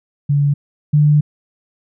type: tone pair in turn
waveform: sine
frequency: 143.3 / 148.7 Hz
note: D3 / D3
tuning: -42 / +22 cents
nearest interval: minor second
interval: 64 cents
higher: second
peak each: -11 / -8 dBFS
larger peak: second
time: 0.29-0.54 / 0.93-1.21 s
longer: second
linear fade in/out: 10 ms
effects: none